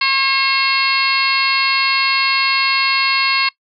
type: harmonic tone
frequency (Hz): 540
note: C#5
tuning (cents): -45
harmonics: 2 / 3 / 4 / 5 / 6 / 7 / 8 / 9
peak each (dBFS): -20 / -26 / -19 / -20 / -29 / -30 / -19 / -26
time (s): 0.01-3.49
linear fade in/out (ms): 5
effects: noise-tail reverb RT60 0.1 s tail -21 dB re dry